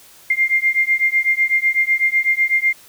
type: beating tone pair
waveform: sine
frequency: 2104 / 2112 Hz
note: C7 / C7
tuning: +9 / +16 cents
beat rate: 8 Hz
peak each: -17 dBFS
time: 0.3-2.73 s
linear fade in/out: 5 ms
effects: white hiss -46 dBFS RMS until 2.88 s